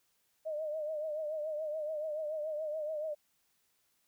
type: tone with vibrato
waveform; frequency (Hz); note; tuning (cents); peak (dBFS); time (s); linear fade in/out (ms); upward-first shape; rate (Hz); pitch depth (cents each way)
sine; 615; D#5; -20; -34; 0.45-3.15; 20; triangle; 7; 81
effects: white hiss -75 dBFS RMS until 4.07 s